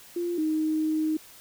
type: tone pair in turn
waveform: sine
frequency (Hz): 347.2 / 312.1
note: F4 / D#4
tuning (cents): -10 / +5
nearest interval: major second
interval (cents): 185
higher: first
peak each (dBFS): -26 / -23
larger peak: second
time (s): 0.16-0.38 / 0.38-1.17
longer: second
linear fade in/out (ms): 5
effects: white hiss -50 dBFS RMS until 1.4 s